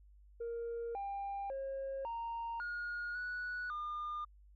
sine tone with pitch steps, 466.9 / 796 / 541 / 927 / 1435 / 1472 / 1208 Hz, A#4 / G5 / C#5 / A#5 / F6 / F#6 / D6, +3 / +26 / -42 / -10 / +47 / -9 / +48 cents, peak -36 dBFS, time 0.4-4.25 s, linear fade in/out 10 ms, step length 550 ms, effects tanh soft clip ceiling -36 dBFS + added 50 Hz sine -58 dBFS peak until 4.55 s

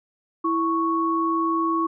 sine tone pair together, 329.6 / 1108.6 Hz, E4 / C#6, 0 / 0 cents, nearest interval octave + major sixth, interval 2100 cents, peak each -23 / -22 dBFS, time 0.44-1.87 s, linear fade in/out 10 ms, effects none

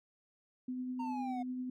sine tone with tremolo, 253.1 Hz, B3, 43 cents sharp, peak -35 dBFS, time 0.68-1.7 s, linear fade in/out 5 ms, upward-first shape triangle, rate 10 Hz, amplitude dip 30%
triangle exponential sweep, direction down, 932.3 to 716 Hz, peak -37 dBFS, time 0.99-1.43 s, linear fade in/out 10 ms
effects none

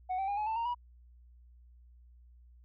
sine tone with pitch steps, 740 / 774.1 / 809.8 / 847.1 / 886.1 / 927 / 969.7 Hz, F#5 / G5 / G#5 / G#5 / A5 / A#5 / B5, 0 / -22 / -44 / +34 / +12 / -10 / -32 cents, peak -28 dBFS, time 0.09-0.748 s, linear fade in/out 20 ms, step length 94 ms, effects tanh soft clip ceiling -30 dBFS + added 60 Hz sine -55 dBFS peak until 2.64 s

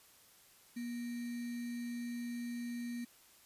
sine tone with sample-and-hold, 239.3 Hz, A#3, 46 cents sharp, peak -38 dBFS, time 0.76-3.05 s, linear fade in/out 10 ms, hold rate 2100 Hz, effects white hiss -63 dBFS RMS until 3.45 s + resampled to 32000 Hz

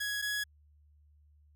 sawtooth tone pair in turn, 1669 / 1676.7 Hz, G#6 / G#6, +8 / +16 cents, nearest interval unison, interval 8 cents, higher second, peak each -29 / -28 dBFS, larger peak second, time 0-0.22 / 0.22-0.44 s, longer neither, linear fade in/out 10 ms, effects added 74 Hz sine -60 dBFS peak until 1.55 s

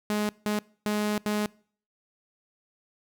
sawtooth tone bursts at uneven times, 209.8 Hz, G#3, 18 cents sharp, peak -21 dBFS, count 4, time 0.1-0.29 / 0.46-0.59 / 0.86-1.18 / 1.26-1.46 s, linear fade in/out 0 ms, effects noise-tail reverb RT60 0.5 s tail -24 dB re dry

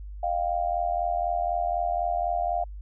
sine tone with amplitude modulation, 700 Hz, F5, 4 cents sharp, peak -20 dBFS, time 0.23-2.64 s, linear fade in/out 5 ms, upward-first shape sine, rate 84 Hz, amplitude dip 85%, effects added 50 Hz sine -36 dBFS peak until 2.81 s

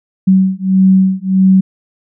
sine beating tone pair, 188.7 / 190.3 Hz, F#3 / F#3, +34 / +49 cents, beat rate 1.6 Hz, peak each -10 dBFS, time 0.27-1.61 s, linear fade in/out 10 ms, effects none

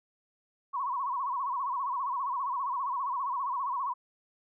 sine tone with vibrato, 1043 Hz, C6, 6 cents flat, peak -29 dBFS, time 0.73-3.94 s, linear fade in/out 20 ms, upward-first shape sine, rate 15 Hz, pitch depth 140 cents each way, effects none

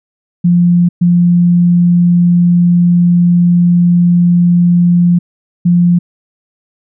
sine tone bursts at uneven times, 174.61 Hz, F3, in tune, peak -5 dBFS, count 3, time 0.44-0.89 / 1.01-5.19 / 5.65-5.99 s, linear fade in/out 10 ms, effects none

